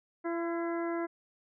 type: harmonic tone with a mistuned harmonic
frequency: 338.1 Hz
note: E4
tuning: 44 cents sharp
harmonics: 1 / 2 / 3 / 4 / 5 / 6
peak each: -32 / -38 / -42 / -44 / -46 / -48 dBFS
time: 0.24-1.07 s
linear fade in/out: 20 ms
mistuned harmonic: 5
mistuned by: -31 cents
effects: none